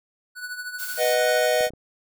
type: tone with tremolo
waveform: square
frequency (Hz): 1480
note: F#6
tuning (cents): 0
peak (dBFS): -29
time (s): 0.35-1.5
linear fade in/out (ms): 50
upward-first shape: triangle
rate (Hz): 13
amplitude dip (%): 70
type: noise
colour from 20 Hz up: blue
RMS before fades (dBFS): -34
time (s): 0.78-1.15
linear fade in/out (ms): 20
type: chord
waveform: square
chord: B major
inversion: none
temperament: equal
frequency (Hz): 493.9 / 622.3 / 740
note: B4 / D#5 / F#5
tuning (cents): 0 / 0 / 0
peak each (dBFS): -24 / -22 / -28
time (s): 0.97-1.7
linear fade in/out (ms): 50
type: clicks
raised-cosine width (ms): 2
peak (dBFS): -27 / -34 / -27 / -34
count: 4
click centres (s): 1.608 / 1.669 / 1.705 / 1.736
effects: none